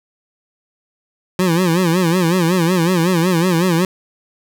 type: tone with vibrato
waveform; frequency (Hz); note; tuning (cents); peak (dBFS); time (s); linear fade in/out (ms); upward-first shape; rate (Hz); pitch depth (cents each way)
25% pulse; 174.61; F3; 0; -9; 1.39-3.85; 2; sine; 5.4; 130
effects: none